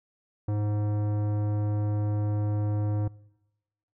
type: tone with tanh clipping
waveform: sine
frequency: 104.5 Hz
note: G#2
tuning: 11 cents sharp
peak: -27 dBFS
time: 0.48-3.08 s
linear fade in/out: 5 ms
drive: 16 dB
effects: noise-tail reverb RT60 1.0 s tail -23 dB re dry